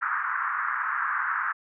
pink band-pass noise, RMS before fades -28 dBFS, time 0.01-1.53 s, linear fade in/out 20 ms, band 1100 to 1700 Hz, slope 48 dB/octave, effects none

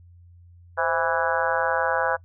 harmonic tone with a mistuned harmonic, 164.81 Hz, E3, in tune, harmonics 3 / 4 / 5 / 6 / 7 / 8 / 9 / 10, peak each -27 / -28 / -28 / -29 / -32 / -32 / -27 / -31 dBFS, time 0.77-2.17 s, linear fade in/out 20 ms, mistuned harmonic 3, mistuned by +87 cents, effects noise-tail reverb RT60 0.1 s tail -23 dB re dry + added 87 Hz sine -47 dBFS peak until 2.24 s

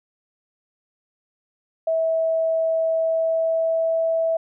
sine tone with pitch glide, 650 to 654.5 Hz, E5 to E5, -24 to -13 cents, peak -18 dBFS, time 1.87-4.37 s, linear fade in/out 5 ms, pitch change +11 cents, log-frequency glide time 2.93-4.01 s, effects none

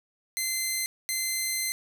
10% pulse tone pair in turn, 2067 / 2067 Hz, C7 / C7, -22 / -22 cents, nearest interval unison, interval 0 cents, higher neither, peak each -18 dBFS, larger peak neither, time 0.37-0.86 / 1.09-1.72 s, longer second, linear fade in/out 0 ms, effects 9-bit

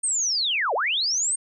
sine linear two-way sweep, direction down then up, 8700 to 415.3 to 8700 Hz, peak -21 dBFS, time 0.03-1.36 s, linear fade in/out 10 ms, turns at 0.74 s, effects none

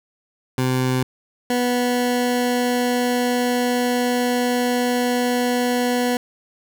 20% pulse tone pair in turn, 128.6 / 245.7 Hz, C3 / B3, -30 / -9 cents, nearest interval major seventh, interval 1121 cents, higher second, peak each -13 dBFS, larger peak neither, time 0.58-1.03 / 1.5-6.17 s, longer second, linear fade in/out 2 ms, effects none

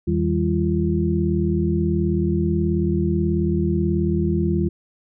sine tone cluster, 83.4 / 161.6 / 200.1 / 344.3 Hz, E2 / E3 / G3 / F4, +21 / -34 / +36 / -25 cents, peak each -23 dBFS, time 0.07-4.69 s, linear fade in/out 10 ms, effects none

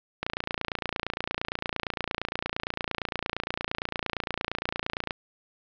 click train, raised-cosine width 0.3 ms, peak -12 dBFS, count 141, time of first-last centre 0.23-5.108 s, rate 28.7 Hz, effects low-pass 5000 Hz 12 dB/octave

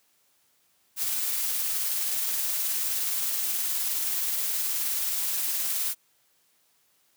blue noise with tremolo, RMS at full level -27 dBFS, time 0.96-5.95 s, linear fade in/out 50 ms, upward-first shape triangle, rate 19 Hz, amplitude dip 25%, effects white hiss -67 dBFS RMS until 7.16 s + high-pass 80 Hz 12 dB/octave

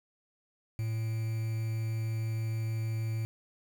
triangle tone with quantisation, 111.7 Hz, A2, 27 cents sharp, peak -28 dBFS, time 0.79-3.25 s, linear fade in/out 0 ms, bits 8, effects none

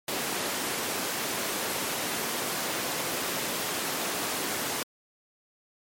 pink high-pass noise, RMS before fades -31 dBFS, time 0.08-4.83 s, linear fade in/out 2 ms, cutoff 260 Hz, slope 12 dB/octave, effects MP3 64 kbps

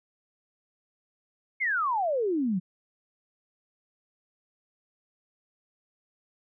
sine exponential sweep, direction down, 2217 to 172.4 Hz, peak -24 dBFS, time 1.6-2.6 s, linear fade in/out 20 ms, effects none

